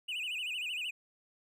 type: tone with vibrato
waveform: triangle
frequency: 2713 Hz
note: E7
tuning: 49 cents sharp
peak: -33 dBFS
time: 0.08-0.91 s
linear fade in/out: 10 ms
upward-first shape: sine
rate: 13 Hz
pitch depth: 180 cents each way
effects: none